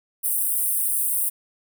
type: high-pass noise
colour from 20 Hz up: pink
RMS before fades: -23 dBFS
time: 0.23-1.3 s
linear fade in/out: 20 ms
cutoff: 8600 Hz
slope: 96 dB/octave
effects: none